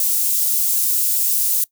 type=high-pass noise; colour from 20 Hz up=white; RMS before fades=-18 dBFS; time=0-1.64 s; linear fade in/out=2 ms; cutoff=8500 Hz; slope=12 dB/octave; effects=noise-tail reverb RT60 0.1 s tail -22 dB re dry